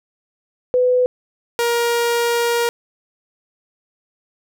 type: tone pair in turn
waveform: sine / sawtooth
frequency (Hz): 500 / 471.9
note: B4 / A#4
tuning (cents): +21 / +21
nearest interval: minor second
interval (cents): 100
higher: first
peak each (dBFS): -12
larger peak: neither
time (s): 0.74-1.06 / 1.59-2.69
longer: second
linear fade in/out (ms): 0
effects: none